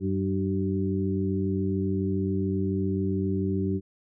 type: harmonic tone with a mistuned harmonic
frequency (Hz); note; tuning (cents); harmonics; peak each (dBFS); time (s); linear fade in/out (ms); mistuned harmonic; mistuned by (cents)
95.6; G2; -43; 1 / 2 / 3 / 4; -29 / -28 / -31 / -31; 0-3.81; 50; 3; +50
effects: none